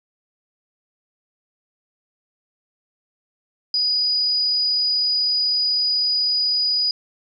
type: tone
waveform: sine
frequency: 4932 Hz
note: D#8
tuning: 16 cents flat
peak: -17 dBFS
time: 3.74-6.91 s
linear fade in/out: 2 ms
effects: none